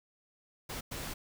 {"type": "noise bursts at uneven times", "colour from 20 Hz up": "pink", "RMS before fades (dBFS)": -40, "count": 2, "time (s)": [[0.69, 0.81], [0.91, 1.14]], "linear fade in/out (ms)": 10, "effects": []}